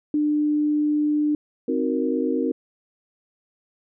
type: tone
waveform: sine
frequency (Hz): 298.7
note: D4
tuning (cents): +29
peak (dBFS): -18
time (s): 0.14-1.35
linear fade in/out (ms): 2
type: chord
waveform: sine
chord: C half-diminished seventh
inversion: none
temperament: equal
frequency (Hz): 261.6 / 311.1 / 370 / 466.2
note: C4 / Eb4 / Gb4 / Bb4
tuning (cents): 0 / 0 / 0 / 0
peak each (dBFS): -24 / -26 / -28 / -26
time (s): 1.68-2.52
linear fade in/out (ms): 5
effects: none